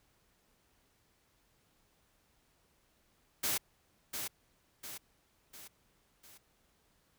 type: noise with echo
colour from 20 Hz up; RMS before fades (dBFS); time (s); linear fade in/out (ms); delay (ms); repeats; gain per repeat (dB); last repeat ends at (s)
white; -33; 3.43-3.58; 10; 700; 4; -6; 6.38
effects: pink hiss -72 dBFS RMS until 7.18 s